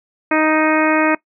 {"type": "harmonic tone", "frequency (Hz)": 311.6, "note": "D#4", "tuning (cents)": 3, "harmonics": [1, 2, 3, 4, 5, 6, 7, 8], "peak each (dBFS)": [-16, -19, -21, -22, -23, -24, -24, -25], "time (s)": [0.31, 1.15], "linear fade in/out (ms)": 5, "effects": ["noise-tail reverb RT60 0.1 s tail -20 dB re dry"]}